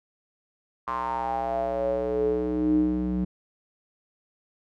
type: tone with band-pass filter sweep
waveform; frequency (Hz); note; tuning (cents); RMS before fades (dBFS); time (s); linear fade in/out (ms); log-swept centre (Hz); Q
square; 61.74; B1; 0; -26; 0.87-3.25; 10; 1100 to 220; 7.9
effects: none